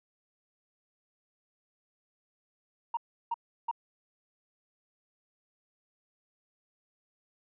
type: tone bursts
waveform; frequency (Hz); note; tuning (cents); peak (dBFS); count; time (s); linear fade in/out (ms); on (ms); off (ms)
sine; 934; A#5; +3; -27; 3; 2.94-3.713; 5; 31; 340
effects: tanh soft clip ceiling -24 dBFS